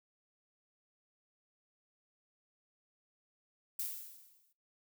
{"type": "noise with exponential decay", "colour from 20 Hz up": "violet", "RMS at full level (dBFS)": -36, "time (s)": [3.79, 4.53], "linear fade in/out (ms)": 5, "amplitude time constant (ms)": 160, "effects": ["noise-tail reverb RT60 0.3 s tail -21 dB re dry"]}